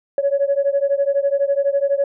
sine beating tone pair, 554.4 / 566.4 Hz, C#5 / C#5, 0 / +37 cents, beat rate 12 Hz, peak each -17 / -18 dBFS, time 0.18-2.04 s, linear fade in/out 2 ms, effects tanh soft clip ceiling -9 dBFS

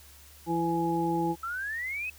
harmonic tone, 167.5 Hz, E3, 28 cents sharp, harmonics 1 / 2 / 3 / 5, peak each -32 / -28 / -39 / -30 dBFS, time 0.46-1.36 s, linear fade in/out 50 ms
sine exponential sweep, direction up, 1310 to 2600 Hz, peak -31 dBFS, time 1.43-2.1 s, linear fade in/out 5 ms
effects added 72 Hz sine -54 dBFS peak until 2.18 s + white hiss -54 dBFS RMS until 2.18 s

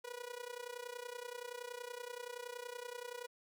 sawtooth tone with amplitude modulation, 487.1 Hz, B4, 24 cents flat, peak -37 dBFS, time 0.04-3.27 s, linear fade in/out 10 ms, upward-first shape sine, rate 30.6 Hz, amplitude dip 85%, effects none

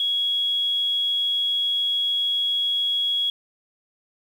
sine tone, 3329 Hz, G#7, 3 cents sharp, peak -20 dBFS, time 0-3.3 s, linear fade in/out 2 ms, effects 8-bit

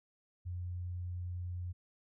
sine tone, 89 Hz, F2, 33 cents sharp, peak -37 dBFS, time 0.45-1.73 s, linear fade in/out 20 ms, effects none

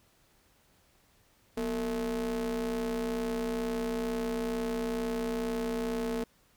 square ring-modulated tone, 105.3 Hz, G#2, 24 cents sharp, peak -28 dBFS, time 1.57-6.24 s, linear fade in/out 5 ms, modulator 347 Hz, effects pink hiss -66 dBFS RMS until 6.56 s

